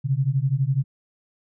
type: beating tone pair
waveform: sine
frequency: 129.3 / 141.3 Hz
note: C3 / C#3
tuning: -20 / +34 cents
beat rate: 12 Hz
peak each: -22 dBFS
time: 0.04-0.84 s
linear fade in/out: 20 ms
effects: none